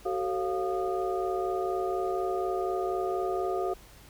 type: tone cluster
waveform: sine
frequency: 376.6 / 440.7 / 540 / 701 / 1227 Hz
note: F#4 / A4 / C#5 / F5 / D#6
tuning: +31 / +3 / -45 / +6 / -25 cents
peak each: -30 / -36 / -39 / -32 / -39 dBFS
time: 0.05-3.74 s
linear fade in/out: 10 ms
effects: added 50 Hz sine -54 dBFS peak until 4.09 s + pink hiss -54 dBFS RMS until 4.09 s